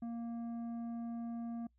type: tone with tanh clipping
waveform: sine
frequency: 233.1 Hz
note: A#3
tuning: in tune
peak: -40 dBFS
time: 0.02-1.67 s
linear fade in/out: 5 ms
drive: 8 dB
effects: noise-tail reverb RT60 0.1 s tail -24 dB re dry + added 60 Hz sine -70 dBFS peak until 1.78 s